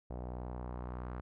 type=tone with low-pass filter sweep; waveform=sawtooth; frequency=61.5 Hz; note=B1; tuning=7 cents flat; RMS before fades=-42 dBFS; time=0.1-1.21 s; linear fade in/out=5 ms; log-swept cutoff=700 to 1300 Hz; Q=1.9; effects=none